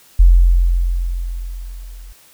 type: tone with level ramp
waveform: sine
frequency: 43.65 Hz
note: F1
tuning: in tune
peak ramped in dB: -3 to -33 dBFS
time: 0.19-2.13 s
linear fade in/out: 10 ms
effects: white hiss -48 dBFS RMS until 2.33 s